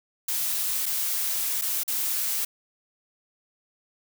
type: noise with dropouts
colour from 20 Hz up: blue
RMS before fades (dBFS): -27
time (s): 0.28-2.45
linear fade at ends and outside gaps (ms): 5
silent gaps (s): 0.858-0.862 / 1.614-1.619 / 1.835-1.878
effects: none